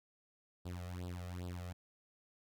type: tone with flanger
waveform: sawtooth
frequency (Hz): 89.2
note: F2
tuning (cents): +37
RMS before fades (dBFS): -44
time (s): 0.65-1.73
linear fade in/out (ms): 10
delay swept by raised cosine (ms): 0.23 to 1.63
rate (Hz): 2.5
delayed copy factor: +0.95
effects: none

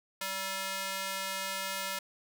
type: tone with high-pass filter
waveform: square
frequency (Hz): 192.9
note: G3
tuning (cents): -28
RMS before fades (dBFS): -36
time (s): 0.21-1.99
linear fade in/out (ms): 5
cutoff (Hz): 1100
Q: 0.55
effects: none

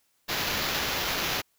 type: noise with sample-and-hold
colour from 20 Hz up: violet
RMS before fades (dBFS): -29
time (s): 0.28-1.42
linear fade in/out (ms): 20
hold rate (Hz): 8820
effects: white hiss -70 dBFS RMS until 1.58 s

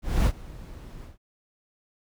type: noise with ADSR envelope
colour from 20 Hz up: brown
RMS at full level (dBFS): -19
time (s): 0.02-1.18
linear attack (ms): 240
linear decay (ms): 59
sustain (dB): -22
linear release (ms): 140
effects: none

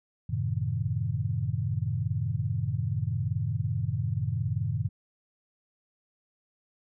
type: chord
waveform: sine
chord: F# diminished seventh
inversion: none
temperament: equal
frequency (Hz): 92.5 / 110 / 130.81 / 155.56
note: F#2 / A2 / C3 / Eb3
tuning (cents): 0 / 0 / 0 / 0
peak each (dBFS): -33 / -30 / -32 / -34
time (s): 0.29-4.89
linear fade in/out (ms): 10
effects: none

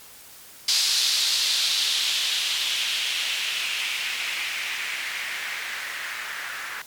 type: noise with low-pass filter sweep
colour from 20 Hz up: violet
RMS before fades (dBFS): -26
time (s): 0.68-6.82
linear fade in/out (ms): 5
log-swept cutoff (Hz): 4500 to 1600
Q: 2.5
effects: white hiss -46 dBFS RMS until 6.86 s + MP3 96 kbps

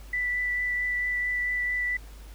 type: tone with vibrato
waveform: sine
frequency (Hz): 1975.5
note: B6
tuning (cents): 0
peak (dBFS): -25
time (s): 0.13-1.97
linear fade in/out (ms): 5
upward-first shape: triangle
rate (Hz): 4.5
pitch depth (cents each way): 11
effects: added 51 Hz sine -42 dBFS peak until 2.34 s + pink hiss -53 dBFS RMS until 2.34 s

